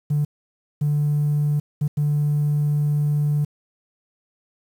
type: tone bursts at uneven times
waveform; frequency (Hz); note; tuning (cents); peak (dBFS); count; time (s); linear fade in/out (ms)
triangle; 147.4; D3; +7; -14; 4; 0.1-0.25 / 0.81-1.6 / 1.81-1.88 / 1.97-3.45; 10
effects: tanh soft clip ceiling -14 dBFS + 8-bit